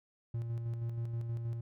triangle tone with tremolo, 116.54 Hz, A#2, in tune, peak -31 dBFS, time 0.34-1.61 s, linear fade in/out 5 ms, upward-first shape square, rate 6.3 Hz, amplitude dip 35%, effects none

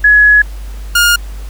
sine / sawtooth tone pair in turn, 1687 / 1418.6 Hz, G#6 / F6, +27 / +27 cents, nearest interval minor third, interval 300 cents, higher first, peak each -3 dBFS, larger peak neither, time 0.04-0.42 / 0.95-1.16 s, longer first, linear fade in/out 5 ms, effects added 50 Hz sine -22 dBFS peak until 1.49 s + pink hiss -39 dBFS RMS until 1.49 s

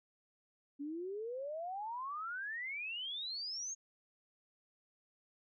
sine exponential sweep, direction up, 277.2 to 6645 Hz, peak -39 dBFS, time 0.79-3.75 s, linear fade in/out 20 ms, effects none

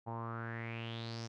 sawtooth tone with low-pass filter sweep, 115 Hz, A#2, 23 cents flat, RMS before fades -42 dBFS, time 0.06-1.28 s, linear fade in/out 20 ms, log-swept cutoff 830 to 5800 Hz, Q 6.1, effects none

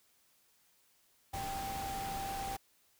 sine tone in noise, 784 Hz, G5, in tune, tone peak -38 dBFS, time 1.33-2.57 s, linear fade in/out 10 ms, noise pink, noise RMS -43 dBFS, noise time 1.33-2.57 s, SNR +2 dB, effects white hiss -70 dBFS RMS until 2.99 s

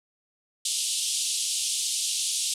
white band-pass noise, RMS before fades -28 dBFS, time 0.65-2.54 s, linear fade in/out 5 ms, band 2900 to 10000 Hz, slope 48 dB/octave, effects none

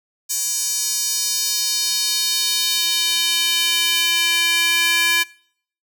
square tone with high-pass filter sweep, 337.6 Hz, E4, 41 cents sharp, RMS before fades -19 dBFS, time 0.29-5.24 s, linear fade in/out 20 ms, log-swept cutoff 6700 to 2100 Hz, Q 2.1, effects noise-tail reverb RT60 0.6 s tail -24 dB re dry

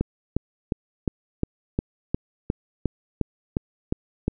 click train, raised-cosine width 3 ms, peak -9 dBFS, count 13, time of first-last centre 0.01-4.28 s, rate 2.81 Hz, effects none

